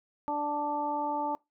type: harmonic tone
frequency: 293.7 Hz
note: D4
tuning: in tune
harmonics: 1 / 2 / 3 / 4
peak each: -36 / -37 / -30 / -41 dBFS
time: 0.28-1.35 s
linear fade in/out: 0 ms
effects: noise-tail reverb RT60 0.2 s tail -24 dB re dry